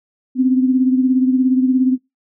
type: beating tone pair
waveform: sine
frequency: 256.2 / 273.2 Hz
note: C4 / C#4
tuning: -36 / -25 cents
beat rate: 17 Hz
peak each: -12 / -20 dBFS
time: 0.35-1.98 s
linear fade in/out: 50 ms
effects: noise-tail reverb RT60 0.2 s tail -21 dB re dry